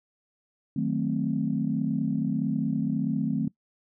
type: chord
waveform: sine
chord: D# diminished seventh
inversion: none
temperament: equal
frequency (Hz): 155.56 / 185 / 220 / 261.6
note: D#3 / F#3 / A3 / C4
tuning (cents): 0 / 0 / 0 / 0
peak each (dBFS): -30 / -31 / -28 / -29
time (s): 0.76-3.48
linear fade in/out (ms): 5
effects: noise-tail reverb RT60 0.1 s tail -22 dB re dry + tanh soft clip ceiling -13 dBFS